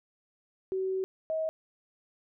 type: tone pair in turn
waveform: sine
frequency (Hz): 378.8 / 636.3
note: F#4 / D#5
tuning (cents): +41 / +39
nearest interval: major sixth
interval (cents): 898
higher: second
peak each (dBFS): -28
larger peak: neither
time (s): 0.72-1.04 / 1.3-1.49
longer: first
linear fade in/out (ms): 0
effects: none